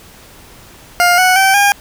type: tone with pitch steps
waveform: 20% pulse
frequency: 706 / 738.5 / 772.6 / 808.2 Hz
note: F5 / F#5 / G5 / G#5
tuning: +19 / -3 / -25 / -47 cents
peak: -3 dBFS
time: 1-1.72 s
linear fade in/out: 0 ms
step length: 180 ms
effects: pink hiss -40 dBFS RMS until 1.8 s